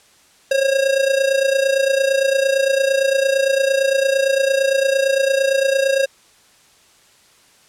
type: tone with amplitude modulation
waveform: square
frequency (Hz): 542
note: C#5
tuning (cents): -39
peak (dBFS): -12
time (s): 0.51-6.06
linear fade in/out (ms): 5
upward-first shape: sine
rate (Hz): 28.8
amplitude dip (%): 70
effects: white hiss -52 dBFS RMS until 7.68 s + low-pass 9000 Hz 12 dB/octave